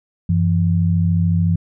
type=tone pair together; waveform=sine; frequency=94.3 / 168.02 Hz; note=F#2 / E3; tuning=+33 / +33 cents; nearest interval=minor seventh; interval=1000 cents; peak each=-16 dBFS; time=0.29-1.56 s; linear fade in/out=5 ms; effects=none